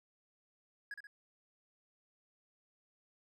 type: tone with echo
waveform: triangle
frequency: 1664 Hz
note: G#6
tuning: 3 cents sharp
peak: -39 dBFS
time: 0.91-0.94 s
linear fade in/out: 2 ms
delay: 65 ms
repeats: 2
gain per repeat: -5 dB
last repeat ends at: 1.07 s
effects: none